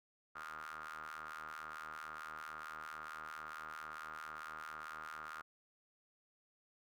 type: ring-modulated tone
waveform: sawtooth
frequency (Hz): 77.78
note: D#2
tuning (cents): 0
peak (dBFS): -39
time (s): 0.35-5.42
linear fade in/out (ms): 10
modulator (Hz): 1320
effects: none